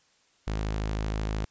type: tone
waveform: sawtooth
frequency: 53 Hz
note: G#1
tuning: 36 cents sharp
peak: -24 dBFS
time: 0.47-1.45 s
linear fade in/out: 5 ms
effects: white hiss -65 dBFS RMS until 1.5 s + resampled to 16000 Hz